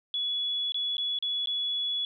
sine tone with dropouts, 3395 Hz, G#7, 37 cents sharp, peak -27 dBFS, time 0.14-2.05 s, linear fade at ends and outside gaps 1 ms, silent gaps 0.721-0.744 / 0.969-0.981 / 1.188-1.225 / 1.459-1.472 s, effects none

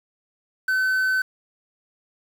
triangle tone with quantisation, 1522 Hz, F#6, 48 cents sharp, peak -17 dBFS, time 0.68-1.22 s, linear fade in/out 5 ms, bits 7, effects none

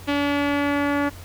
sawtooth tone with low-pass filter sweep, 286.3 Hz, D4, 44 cents flat, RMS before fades -22 dBFS, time 0.07-1.1 s, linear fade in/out 20 ms, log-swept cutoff 3100 to 1700 Hz, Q 1.7, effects added 90 Hz sine -39 dBFS peak until 1.24 s + pink hiss -44 dBFS RMS until 1.24 s

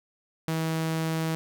sawtooth tone, 161.2 Hz, E3, 38 cents flat, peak -22 dBFS, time 0.48-1.35 s, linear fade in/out 0 ms, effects none

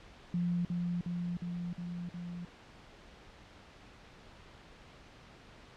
sine tone with echo, 174.61 Hz, F3, in tune, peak -29 dBFS, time 0.34-0.65 s, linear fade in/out 2 ms, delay 360 ms, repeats 5, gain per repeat -2 dB, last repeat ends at 2.45 s, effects pink hiss -55 dBFS RMS until 5.76 s + low-pass 4000 Hz 12 dB/octave

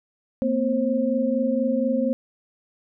sine tone cluster, 230.6 / 254.8 / 532 Hz, A#3 / C4 / C5, -19 / -46 / +29 cents, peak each -24 dBFS, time 0.42-2.13 s, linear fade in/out 0 ms, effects none

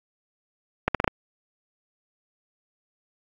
accelerating click train, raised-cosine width 0.5 ms, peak -5 dBFS, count 5, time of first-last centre 0.88-1.078 s, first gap 67 ms, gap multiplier 0.8, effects AAC 64 kbps

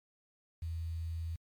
sine tone with quantisation, 82.41 Hz, E2, in tune, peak -35 dBFS, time 0.62-1.36 s, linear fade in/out 5 ms, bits 10, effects MP3 96 kbps

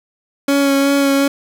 30% pulse tone with vibrato, 278.2 Hz, C#4, 6 cents sharp, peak -9 dBFS, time 0.48-1.28 s, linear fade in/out 5 ms, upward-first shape sine, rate 2.7 Hz, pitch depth 16 cents each way, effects none

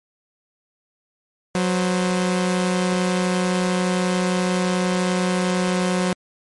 sawtooth tone pair together, 183.2 / 518.2 Hz, F#3 / C5, -17 / -17 cents, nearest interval octave + tritone, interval 1800 cents, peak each -15 / -23 dBFS, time 1.55-6.13 s, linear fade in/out 0 ms, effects MP3 48 kbps

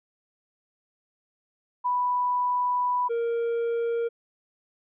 sine / triangle tone pair in turn, 987.8 / 466.2 Hz, B5 / A#4, 0 / 0 cents, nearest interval octave + minor second, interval 1300 cents, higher first, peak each -22 dBFS, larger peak neither, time 1.84-3.09 / 3.09-4.09 s, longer first, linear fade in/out 20 ms, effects resampled to 8000 Hz

